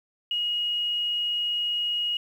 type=tone with quantisation; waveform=sine; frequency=2885 Hz; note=F#7; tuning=44 cents flat; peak=-24 dBFS; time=0.31-2.17 s; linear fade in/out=2 ms; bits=9; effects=none